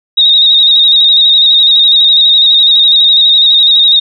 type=tone with vibrato; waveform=sine; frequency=3746 Hz; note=A#7; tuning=8 cents sharp; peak=-3 dBFS; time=0.17-4 s; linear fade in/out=10 ms; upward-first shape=square; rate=12 Hz; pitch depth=34 cents each way; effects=none